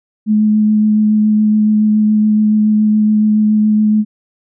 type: tone with vibrato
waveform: sine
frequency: 213.3 Hz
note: G#3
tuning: 46 cents sharp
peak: -8 dBFS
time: 0.26-4.05 s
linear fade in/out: 50 ms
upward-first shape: sine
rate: 7.1 Hz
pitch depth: 11 cents each way
effects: none